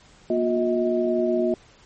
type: tone cluster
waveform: sine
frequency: 237.7 / 358.9 / 635 Hz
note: A#3 / F4 / D#5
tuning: +34 / +47 / +35 cents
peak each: -25 / -22 / -24 dBFS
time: 0.3-1.54 s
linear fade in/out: 2 ms
effects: pink hiss -53 dBFS RMS until 1.85 s + MP3 32 kbps